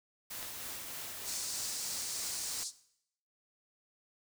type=noise with tremolo; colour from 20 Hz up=white; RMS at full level=-42 dBFS; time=0.3-2.64 s; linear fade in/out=10 ms; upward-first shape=triangle; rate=3.2 Hz; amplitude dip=25%
type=clicks; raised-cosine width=0.2 ms; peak=-25 / -33 dBFS; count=2; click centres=0.428 / 0.447 s
type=band-pass noise; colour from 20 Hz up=white; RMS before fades=-40 dBFS; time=1.24-2.72 s; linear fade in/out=50 ms; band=4100 to 9400 Hz; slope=48 dB/octave
effects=noise-tail reverb RT60 0.7 s tail -17 dB re dry